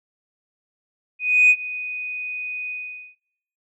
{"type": "tone with ADSR envelope", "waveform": "sine", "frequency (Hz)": 2489, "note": "D#7", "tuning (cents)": 0, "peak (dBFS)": -8, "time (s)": [1.19, 3.16], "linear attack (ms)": 310, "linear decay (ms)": 57, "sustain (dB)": -18, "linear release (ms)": 460, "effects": ["noise-tail reverb RT60 0.7 s tail -20 dB re dry", "tanh soft clip ceiling -6 dBFS"]}